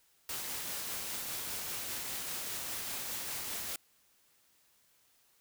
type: noise with tremolo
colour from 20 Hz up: white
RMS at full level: -38 dBFS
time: 0.29-3.76 s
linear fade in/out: 2 ms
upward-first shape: triangle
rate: 5 Hz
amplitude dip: 25%
effects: white hiss -69 dBFS RMS until 5.4 s